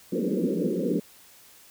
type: band-pass noise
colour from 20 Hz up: pink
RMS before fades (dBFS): -26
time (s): 0.12-1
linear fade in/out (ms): 10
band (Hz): 170 to 520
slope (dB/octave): 96
effects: white hiss -53 dBFS RMS until 1.7 s